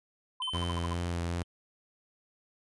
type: tone bursts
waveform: sine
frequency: 1019 Hz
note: C6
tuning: 46 cents flat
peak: -33 dBFS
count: 8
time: 0.4-0.936 s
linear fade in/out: 5 ms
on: 25 ms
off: 48 ms
type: tone with exponential decay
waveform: triangle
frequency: 3075 Hz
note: G7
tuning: 34 cents flat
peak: -29 dBFS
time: 0.42-1.44 s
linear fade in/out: 1 ms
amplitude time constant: 220 ms
type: tone with vibrato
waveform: sawtooth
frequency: 86.1 Hz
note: F2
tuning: 24 cents flat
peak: -27 dBFS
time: 0.53-1.43 s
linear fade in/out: 10 ms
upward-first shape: sine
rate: 2.5 Hz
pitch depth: 17 cents each way
effects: resampled to 24000 Hz